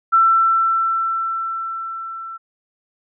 sine tone with level ramp, 1340 Hz, E6, 28 cents sharp, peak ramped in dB -9 to -29 dBFS, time 0.12-2.38 s, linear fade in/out 20 ms, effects none

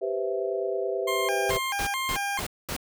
sine chord, C major seventh, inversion second, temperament equal, 392 / 493.9 / 523.3 / 659.3 Hz, G4 / B4 / C5 / E5, 0 / 0 / 0 / 0 cents, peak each -29 / -32 / -33 / -32 dBFS, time 0.01-1.59 s, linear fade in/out 20 ms
20% pulse tone with vibrato, 922 Hz, A#5, 19 cents flat, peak -22 dBFS, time 1.07-2.4 s, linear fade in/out 10 ms, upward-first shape square, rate 2.3 Hz, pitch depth 240 cents each way
pink noise bursts, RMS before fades -32 dBFS, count 5, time 1.49-2.765 s, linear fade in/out 2 ms, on 79 ms, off 220 ms
effects none

